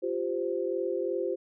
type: chord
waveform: sine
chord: F suspended second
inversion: none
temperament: equal with one note detuned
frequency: 349.2 / 392 / 519 Hz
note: F4 / G4 / C5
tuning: 0 / 0 / -14 cents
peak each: -32 dBFS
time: 0.02-1.36 s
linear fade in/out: 20 ms
effects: none